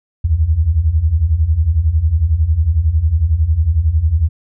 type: beating tone pair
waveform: sine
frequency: 72.4 / 83.4 Hz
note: D2 / E2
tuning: -24 / +21 cents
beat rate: 11 Hz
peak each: -16 / -12 dBFS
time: 0.24-4.29 s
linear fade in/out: 10 ms
effects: none